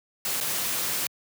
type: noise with dropouts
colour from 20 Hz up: white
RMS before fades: -28 dBFS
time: 0.25-1.07 s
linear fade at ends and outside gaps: 2 ms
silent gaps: 0.403-0.409 s
effects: high-pass 100 Hz 12 dB/octave